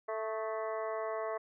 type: harmonic tone with a mistuned harmonic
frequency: 220 Hz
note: A3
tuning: in tune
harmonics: 2 / 3 / 4 / 5 / 6 / 7 / 8 / 9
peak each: -39 / -37 / -47 / -41 / -50 / -56 / -52 / -50 dBFS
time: 0.08-1.38 s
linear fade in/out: 10 ms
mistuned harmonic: 6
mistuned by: -47 cents
effects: none